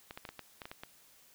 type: clicks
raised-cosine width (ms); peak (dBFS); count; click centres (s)
0.3; -27; 9; 0.109 / 0.175 / 0.252 / 0.29 / 0.393 / 0.618 / 0.655 / 0.715 / 0.835
effects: white hiss -62 dBFS RMS until 1.34 s